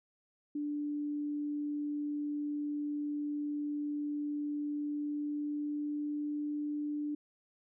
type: tone with pitch glide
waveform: sine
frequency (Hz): 293.7 to 295.7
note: D4 to D4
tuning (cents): 0 to +12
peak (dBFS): -33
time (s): 0.55-7.15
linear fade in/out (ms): 5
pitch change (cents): +12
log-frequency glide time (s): 4.67-6.48
effects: none